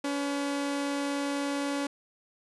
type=tone pair together; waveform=sawtooth; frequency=283.2 / 506.6 Hz; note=C#4 / B4; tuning=+37 / +44 cents; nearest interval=minor seventh; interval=1007 cents; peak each=-25 / -36 dBFS; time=0.04-1.87 s; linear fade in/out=5 ms; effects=resampled to 24000 Hz